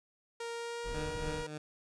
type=tone with pitch glide; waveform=sawtooth; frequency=466.2 to 475.4 Hz; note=A#4 to A#4; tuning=0 to +34 cents; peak=-34 dBFS; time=0.4-1.47 s; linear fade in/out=5 ms; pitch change=+34 cents; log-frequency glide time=0.52-1.06 s
type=noise; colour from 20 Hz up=brown; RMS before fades=-42 dBFS; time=0.83-1.45 s; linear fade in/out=50 ms
type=tone with tremolo; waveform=15% pulse; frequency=151.9 Hz; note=D#3; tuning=41 cents flat; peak=-31 dBFS; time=0.94-1.58 s; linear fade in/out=5 ms; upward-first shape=triangle; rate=3.4 Hz; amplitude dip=70%
effects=resampled to 22050 Hz